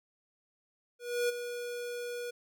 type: tone with ADSR envelope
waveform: square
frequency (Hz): 483.1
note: B4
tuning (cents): -38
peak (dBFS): -27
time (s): 0.99-2.31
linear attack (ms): 300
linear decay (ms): 18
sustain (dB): -10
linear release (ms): 11
effects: none